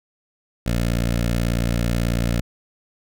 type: tone with notch filter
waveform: 15% pulse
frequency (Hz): 58.27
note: A#1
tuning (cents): 0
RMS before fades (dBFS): -21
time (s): 0.66-2.41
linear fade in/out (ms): 5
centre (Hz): 970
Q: 2
effects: none